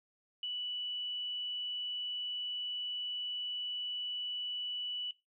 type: tone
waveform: sine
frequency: 2960 Hz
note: F#7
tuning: in tune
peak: -35 dBFS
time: 0.43-5.11 s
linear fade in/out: 2 ms
effects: noise-tail reverb RT60 0.2 s tail -17 dB re dry